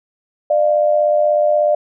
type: tone pair together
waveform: sine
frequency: 598 / 694.5 Hz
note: D5 / F5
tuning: +31 / -10 cents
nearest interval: minor third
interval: 259 cents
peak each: -12 / -18 dBFS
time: 0.5-1.75 s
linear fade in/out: 5 ms
effects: none